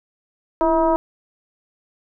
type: tone with frequency modulation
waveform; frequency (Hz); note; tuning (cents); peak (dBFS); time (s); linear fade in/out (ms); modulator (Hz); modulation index
sine; 647; E5; -32; -14; 0.61-0.96; 0; 313; 1.3
effects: none